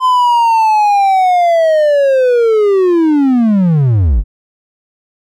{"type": "linear sweep", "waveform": "triangle", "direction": "down", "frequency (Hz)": [1031, 41.2], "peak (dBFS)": -5, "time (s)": [0, 4.24], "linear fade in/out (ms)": 50, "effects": []}